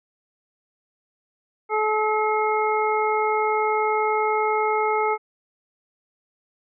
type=harmonic tone; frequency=430.1 Hz; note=A4; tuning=39 cents flat; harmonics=1 / 2 / 3 / 5; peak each=-23 / -23 / -26 / -29 dBFS; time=1.69-5.18 s; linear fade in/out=50 ms; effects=none